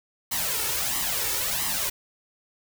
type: noise with flanger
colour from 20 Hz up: white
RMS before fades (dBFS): -27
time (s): 0.31-1.9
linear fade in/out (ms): 10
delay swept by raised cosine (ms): 0.98 to 2.28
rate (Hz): 1.5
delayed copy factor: +0.7
effects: none